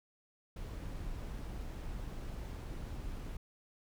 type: noise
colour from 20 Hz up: brown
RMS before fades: -42 dBFS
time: 0.56-3.37 s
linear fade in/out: 5 ms
effects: none